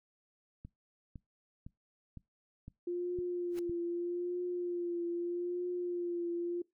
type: click train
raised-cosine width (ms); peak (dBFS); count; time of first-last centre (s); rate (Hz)
5; -34; 7; 0.65-3.696; 1.97
type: tone with vibrato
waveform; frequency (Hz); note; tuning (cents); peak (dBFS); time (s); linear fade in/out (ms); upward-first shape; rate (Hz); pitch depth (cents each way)
sine; 350; F4; +4; -33; 2.87-6.62; 5; triangle; 0.8; 36
type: noise with exponential growth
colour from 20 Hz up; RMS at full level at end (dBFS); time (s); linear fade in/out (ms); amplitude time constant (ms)
pink; -46; 3.49-3.59; 0; 21
effects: noise-tail reverb RT60 0.2 s tail -23 dB re dry